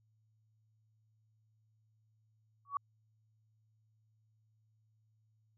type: tone with exponential growth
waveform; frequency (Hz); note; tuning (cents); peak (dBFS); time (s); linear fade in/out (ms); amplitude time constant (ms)
sine; 1128; C#6; +30; -28; 2.65-2.77; 2; 24
effects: added 109 Hz sine -70 dBFS peak until 5.57 s